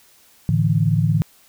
sine chord, A suspended fourth, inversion none, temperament equal with one note detuned, 108.93 / 146.83 / 164.81 Hz, A2 / D3 / E3, -17 / 0 / 0 cents, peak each -19 dBFS, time 0.49-1.22 s, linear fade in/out 0 ms, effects white hiss -53 dBFS RMS until 1.48 s

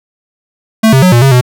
square tone with pitch steps, 221.2 / 133.1 / 183.1 / 119.3 / 135.6 / 124.8 Hz, A3 / C3 / F#3 / A#2 / C#3 / B2, +9 / +30 / -18 / +41 / -38 / +19 cents, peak -4 dBFS, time 0.83-1.412 s, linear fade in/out 10 ms, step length 97 ms, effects none

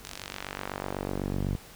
sawtooth tone with band-pass filter sweep, 48 Hz, G1, 36 cents flat, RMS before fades -34 dBFS, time 0.04-1.56 s, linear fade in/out 10 ms, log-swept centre 6900 to 130 Hz, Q 0.77, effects pink hiss -49 dBFS RMS until 1.75 s

